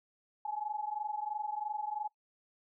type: tone pair together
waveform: sine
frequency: 835 / 858 Hz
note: G#5 / A5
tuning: +9 / -44 cents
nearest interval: unison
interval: 47 cents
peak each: -37 / -38 dBFS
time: 0.45-2.08 s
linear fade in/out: 5 ms
effects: noise-tail reverb RT60 0.1 s tail -20 dB re dry